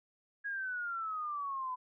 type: exponential sweep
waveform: sine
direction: down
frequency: 1661.2 to 1000 Hz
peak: -35 dBFS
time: 0.44-1.76 s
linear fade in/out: 20 ms
effects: none